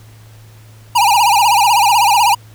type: tone with vibrato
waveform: square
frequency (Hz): 880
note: A5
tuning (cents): 0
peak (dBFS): -9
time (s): 0.95-2.35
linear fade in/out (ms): 10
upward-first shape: sine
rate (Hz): 16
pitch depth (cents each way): 180
effects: added 109 Hz sine -38 dBFS peak until 2.54 s + pink hiss -47 dBFS RMS until 2.54 s